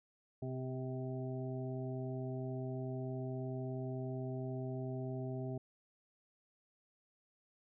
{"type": "harmonic tone with a mistuned harmonic", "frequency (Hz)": 129, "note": "C3", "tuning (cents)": -24, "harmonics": [1, 2, 3, 5, 6], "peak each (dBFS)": [-40, -45, -45, -48, -56], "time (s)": [0.42, 5.58], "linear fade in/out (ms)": 5, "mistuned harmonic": 3, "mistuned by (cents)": 20, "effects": []}